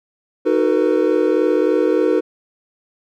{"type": "chord", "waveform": "triangle", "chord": "B dominant seventh", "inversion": "first", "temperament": "equal with one note detuned", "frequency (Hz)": [311.1, 370, 450.5, 493.9], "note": ["D#4", "F#4", "A4", "B4"], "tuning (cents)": [0, 0, 41, 0], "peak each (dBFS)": -17, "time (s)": [0.45, 2.21], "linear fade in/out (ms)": 20, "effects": []}